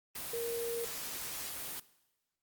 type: tone in noise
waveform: sine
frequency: 467 Hz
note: A#4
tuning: 3 cents sharp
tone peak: -34 dBFS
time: 0.33-0.85 s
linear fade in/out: 5 ms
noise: white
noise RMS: -41 dBFS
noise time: 0.15-1.8 s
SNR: +4 dB
effects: noise-tail reverb RT60 1.0 s tail -19 dB re dry + Opus 24 kbps